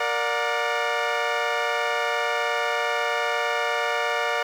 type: chord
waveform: 15% pulse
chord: Bb augmented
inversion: none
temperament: equal with one note detuned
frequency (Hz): 466.2 / 587.3 / 723.5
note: Bb4 / D5 / F#5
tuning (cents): 0 / 0 / -39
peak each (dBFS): -21 / -20 / -20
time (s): 0-4.43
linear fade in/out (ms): 5
effects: low-pass 4000 Hz 12 dB/octave + 8-bit